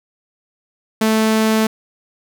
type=tone; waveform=sawtooth; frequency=219.5 Hz; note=A3; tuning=4 cents flat; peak=-9 dBFS; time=1.01-1.67 s; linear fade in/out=5 ms; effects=none